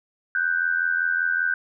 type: tone pair together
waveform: sine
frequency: 1482.8 / 1568 Hz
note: F#6 / G6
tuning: +3 / 0 cents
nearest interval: minor second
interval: 97 cents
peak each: -23 / -23 dBFS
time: 0.35-1.54 s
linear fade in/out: 2 ms
effects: none